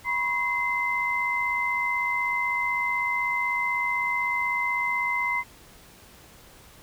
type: tone cluster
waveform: sine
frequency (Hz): 977 / 1073 / 2066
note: B5 / C6 / C7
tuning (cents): -19 / +43 / -22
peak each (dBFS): -29 / -33 / -25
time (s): 0.04-5.44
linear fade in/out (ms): 50
effects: pink hiss -51 dBFS RMS until 6.82 s